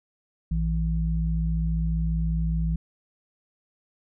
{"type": "tone pair together", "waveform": "sine", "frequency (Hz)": [57.62, 163.1], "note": ["A#1", "E3"], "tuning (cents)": [-19, -18], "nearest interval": "octave + tritone", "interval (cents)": 1801, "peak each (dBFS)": [-24, -26], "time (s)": [0.51, 2.76], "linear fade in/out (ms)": 5, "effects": []}